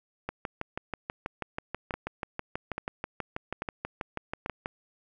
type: two click trains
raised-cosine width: 0.5 ms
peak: -17 / -17 dBFS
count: 28 / 4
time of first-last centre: 0.29-4.659 / 1.94-4.461 s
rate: 6.18 / 1.19 Hz
effects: none